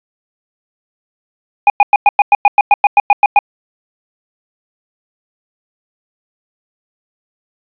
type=tone bursts; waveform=square; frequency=818 Hz; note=G#5; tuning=26 cents flat; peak=-4 dBFS; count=14; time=1.67-3.39 s; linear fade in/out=2 ms; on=30 ms; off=100 ms; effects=resampled to 8000 Hz + 7-bit